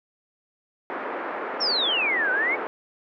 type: band-pass noise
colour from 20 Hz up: pink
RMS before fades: -31 dBFS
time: 0.9-2.67 s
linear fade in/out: 0 ms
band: 340 to 1800 Hz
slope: 24 dB/octave
type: exponential two-way sweep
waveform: sine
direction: down then up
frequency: 5588 to 1480 to 2277 Hz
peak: -21 dBFS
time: 1.6-2.56 s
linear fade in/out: 20 ms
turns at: 2.31 s
effects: none